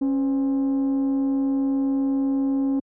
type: tone with frequency modulation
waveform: sine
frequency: 273.2 Hz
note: C#4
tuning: 25 cents flat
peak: -17 dBFS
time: 0.01-2.8 s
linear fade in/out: 10 ms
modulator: 237 Hz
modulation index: 0.27
effects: tanh soft clip ceiling -18 dBFS + high-pass 80 Hz 12 dB/octave